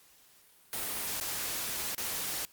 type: noise with dropouts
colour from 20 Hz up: white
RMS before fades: -35 dBFS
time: 0.73-2.45 s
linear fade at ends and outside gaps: 0 ms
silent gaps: 1.2-1.211 / 1.948-1.98 s
effects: white hiss -61 dBFS RMS until 2.52 s + Opus 48 kbps